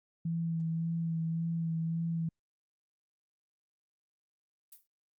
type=tone with vibrato; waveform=sine; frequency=164.81 Hz; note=E3; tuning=in tune; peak=-30 dBFS; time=0.25-2.29 s; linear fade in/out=5 ms; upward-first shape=sine; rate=1.8 Hz; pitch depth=20 cents each way
type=noise with exponential decay; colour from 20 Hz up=violet; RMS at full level=-46 dBFS; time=4.72-4.87 s; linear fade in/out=5 ms; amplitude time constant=32 ms
effects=Opus 48 kbps